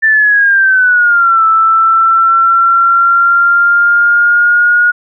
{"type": "exponential two-way sweep", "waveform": "sine", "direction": "down then up", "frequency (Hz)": [1782, 1318.5, 1444], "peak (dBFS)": -5, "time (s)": [0.02, 4.92], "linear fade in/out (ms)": 20, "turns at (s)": 1.45, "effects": []}